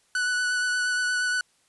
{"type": "tone with vibrato", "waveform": "45% pulse", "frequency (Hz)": 1484, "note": "F#6", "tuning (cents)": 5, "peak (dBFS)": -23, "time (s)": [0.15, 1.41], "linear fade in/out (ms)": 2, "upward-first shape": "sine", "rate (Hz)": 8.5, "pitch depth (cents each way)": 15, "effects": ["white hiss -65 dBFS RMS until 1.68 s", "resampled to 24000 Hz"]}